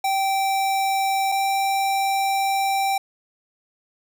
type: tone pair in turn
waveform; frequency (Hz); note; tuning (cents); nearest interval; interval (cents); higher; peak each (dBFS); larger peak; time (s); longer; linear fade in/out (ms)
square; 778 / 782.2; G5 / G5; -13 / -4; unison; 9; second; -20; neither; 0.04-1.32 / 1.32-2.98; second; 5
effects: none